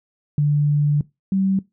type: tone pair in turn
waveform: sine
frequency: 146.83 / 192.44 Hz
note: D3 / G3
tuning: 0 / -32 cents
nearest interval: perfect fourth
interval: 468 cents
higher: second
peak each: -14 / -16 dBFS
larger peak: first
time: 0.38-1.01 / 1.32-1.59 s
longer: first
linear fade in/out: 2 ms
effects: noise-tail reverb RT60 0.2 s tail -20 dB re dry